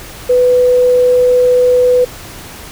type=tone; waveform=sine; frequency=497.2 Hz; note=B4; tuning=12 cents sharp; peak=-6 dBFS; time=0.29-2.05 s; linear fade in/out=10 ms; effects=pink hiss -31 dBFS RMS until 2.71 s